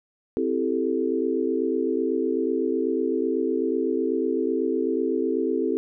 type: chord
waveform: sine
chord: A minor seventh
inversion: first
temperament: equal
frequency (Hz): 261.6 / 329.6 / 392 / 440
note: C4 / E4 / G4 / A4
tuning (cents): 0 / 0 / 0 / 0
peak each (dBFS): -27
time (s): 0.37-5.77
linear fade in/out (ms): 0
effects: none